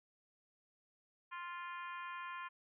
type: harmonic tone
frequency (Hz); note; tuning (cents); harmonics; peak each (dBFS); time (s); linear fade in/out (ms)
349.2; F4; 0; 3 / 4 / 5 / 6 / 7 / 8 / 9; -45 / -51 / -51 / -58 / -54 / -63 / -62; 1.31-2.49; 20
effects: none